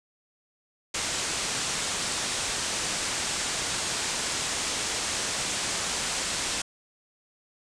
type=low-pass noise; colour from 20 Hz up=white; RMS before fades=-30 dBFS; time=0.94-6.62 s; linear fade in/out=5 ms; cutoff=8800 Hz; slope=48 dB/octave; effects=none